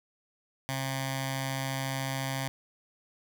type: tone with notch filter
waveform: 10% pulse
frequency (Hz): 134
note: C3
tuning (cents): +42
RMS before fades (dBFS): -33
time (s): 0.69-2.48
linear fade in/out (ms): 0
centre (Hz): 400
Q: 0.57
effects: none